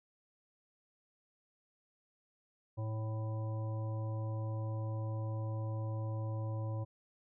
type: harmonic tone with a mistuned harmonic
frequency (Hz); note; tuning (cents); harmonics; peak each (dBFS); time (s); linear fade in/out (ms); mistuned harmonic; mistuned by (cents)
110; A2; 0; 1 / 3 / 5 / 7 / 9; -35 / -49 / -47 / -55 / -52; 2.77-6.85; 20; 3; -24
effects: none